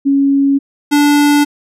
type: tone pair in turn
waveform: sine / square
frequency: 277.2 / 291.2 Hz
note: C#4 / D4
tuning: 0 / -15 cents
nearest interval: minor second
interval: 85 cents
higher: second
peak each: -8 dBFS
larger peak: neither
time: 0.05-0.59 / 0.91-1.45 s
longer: neither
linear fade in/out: 20 ms
effects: resampled to 32000 Hz